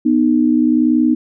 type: tone pair together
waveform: sine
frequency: 246.5 / 307.5 Hz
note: B3 / D#4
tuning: -3 / -20 cents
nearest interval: major third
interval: 383 cents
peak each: -13 dBFS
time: 0.05-1.15 s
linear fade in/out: 10 ms
effects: none